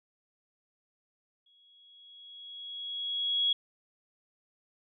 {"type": "tone with exponential growth", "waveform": "sine", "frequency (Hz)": 3330, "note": "G#7", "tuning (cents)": 4, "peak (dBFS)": -23, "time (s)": [1.46, 3.53], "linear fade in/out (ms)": 5, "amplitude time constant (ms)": 450, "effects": []}